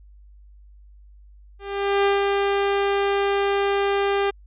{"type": "tone with ADSR envelope", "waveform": "sawtooth", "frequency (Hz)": 398.9, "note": "G4", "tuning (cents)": 30, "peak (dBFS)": -12, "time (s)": [1.59, 4.31], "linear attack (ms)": 460, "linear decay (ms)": 150, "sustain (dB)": -3, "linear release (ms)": 14, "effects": ["added 50 Hz sine -45 dBFS peak until 4.46 s", "resampled to 8000 Hz"]}